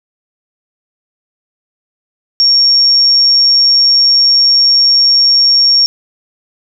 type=tone; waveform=sine; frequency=5530 Hz; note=F8; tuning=18 cents flat; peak=-5 dBFS; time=2.4-5.86 s; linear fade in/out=0 ms; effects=none